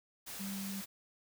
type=tone in noise; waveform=sine; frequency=196 Hz; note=G3; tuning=in tune; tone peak=-39 dBFS; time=0.39-0.82 s; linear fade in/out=20 ms; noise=white; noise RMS=-45 dBFS; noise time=0.26-0.86 s; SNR=+3 dB; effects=none